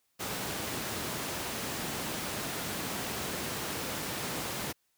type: high-pass noise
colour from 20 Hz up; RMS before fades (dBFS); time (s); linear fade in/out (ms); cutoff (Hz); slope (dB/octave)
pink; -36; 0.19-4.73; 20; 120; 12
effects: white hiss -75 dBFS RMS until 4.97 s